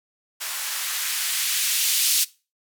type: noise with band-pass filter sweep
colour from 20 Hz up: violet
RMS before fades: -24 dBFS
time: 0.4-2.25 s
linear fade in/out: 20 ms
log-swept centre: 980 to 3700 Hz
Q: 0.93
effects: noise-tail reverb RT60 0.3 s tail -20 dB re dry